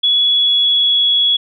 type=tone with pitch glide; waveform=sine; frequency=3384 to 3361 Hz; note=G#7 to G#7; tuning=+32 to +20 cents; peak=-10 dBFS; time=0.03-1.37 s; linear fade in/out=10 ms; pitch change=-12 cents; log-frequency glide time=0.22-1.08 s; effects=none